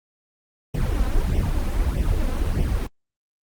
brown noise with flanger, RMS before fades -21 dBFS, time 0.74-2.87 s, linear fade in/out 5 ms, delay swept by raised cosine 0.35 to 3.95 ms, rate 1.6 Hz, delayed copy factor +0.8, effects Opus 24 kbps

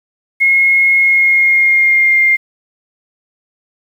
sine tone with pitch glide, 2160 to 2111 Hz, C#7 to C7, -45 to +15 cents, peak -7 dBFS, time 0.4-2.37 s, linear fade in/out 20 ms, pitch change -40 cents, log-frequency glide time 1.01-2.21 s, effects 7-bit

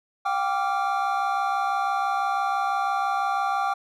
triangle tone cluster, 724 / 790 / 1168 / 1386 Hz, F#5 / G5 / D6 / F6, -38 / +13 / -10 / -14 cents, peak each -30 / -23 / -26 / -29 dBFS, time 0.25-3.74 s, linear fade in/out 10 ms, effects none

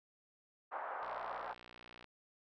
pink band-pass noise, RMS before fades -43 dBFS, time 0.71-1.54 s, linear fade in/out 20 ms, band 660 to 1300 Hz, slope 24 dB/octave
click train, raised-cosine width 0.3 ms, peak -37 dBFS, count 62, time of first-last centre 1.03-2.043 s, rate 60.2 Hz
effects none

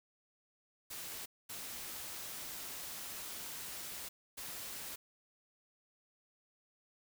white noise bursts at uneven times, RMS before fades -45 dBFS, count 3, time 0.9-1.26 / 1.49-4.09 / 4.37-4.96 s, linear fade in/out 10 ms, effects none

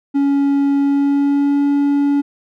triangle tone with pitch glide, 280.1 to 284.2 Hz, C#4 to C#4, +18 to +43 cents, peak -10 dBFS, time 0.14-2.22 s, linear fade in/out 20 ms, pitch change +25 cents, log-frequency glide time 0.79-1.63 s, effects none

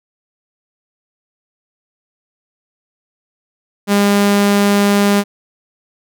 sawtooth tone, 202.4 Hz, G#3, 44 cents flat, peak -6 dBFS, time 3.87-5.24 s, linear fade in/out 50 ms, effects none

